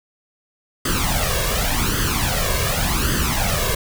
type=noise with flanger; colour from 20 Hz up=pink; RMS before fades=-20 dBFS; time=0.85-3.75 s; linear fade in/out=5 ms; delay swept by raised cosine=0.63 to 1.83 ms; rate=0.88 Hz; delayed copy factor=+0.75; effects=none